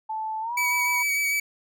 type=tone with pitch glide; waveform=sine; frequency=875 to 976.5 Hz; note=A5 to B5; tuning=-10 to -20 cents; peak=-27 dBFS; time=0.09-1.03 s; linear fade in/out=10 ms; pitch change=+190 cents; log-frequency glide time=0.41-0.55 s
type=tone with vibrato; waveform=45% pulse; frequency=2277 Hz; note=C#7; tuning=46 cents sharp; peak=-22 dBFS; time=0.57-1.4 s; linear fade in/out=5 ms; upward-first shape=sine; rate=6.7 Hz; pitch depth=20 cents each way
effects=none